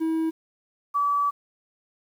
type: tone pair in turn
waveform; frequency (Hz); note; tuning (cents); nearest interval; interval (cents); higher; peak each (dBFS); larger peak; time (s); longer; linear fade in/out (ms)
triangle / sine; 322.4 / 1148.9; E4 / D6; -38 / -38; octave + minor seventh; 2200; second; -20; neither; 0-0.31 / 0.94-1.31; second; 20
effects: 9-bit